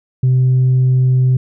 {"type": "tone", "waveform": "sine", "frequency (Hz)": 128.5, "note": "C3", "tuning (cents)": -31, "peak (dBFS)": -7, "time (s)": [0.23, 1.37], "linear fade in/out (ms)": 5, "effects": ["tanh soft clip ceiling -7 dBFS"]}